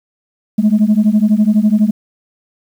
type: beating tone pair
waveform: sine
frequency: 206.5 / 218.5 Hz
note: G#3 / A3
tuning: -10 / -12 cents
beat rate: 12 Hz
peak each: -10 dBFS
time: 0.58-1.91 s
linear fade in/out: 10 ms
effects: tanh soft clip ceiling -4 dBFS + 7-bit